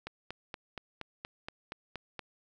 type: click train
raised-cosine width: 0.3 ms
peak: -23 dBFS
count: 10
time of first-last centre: 0.07-2.193 s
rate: 4.24 Hz
effects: none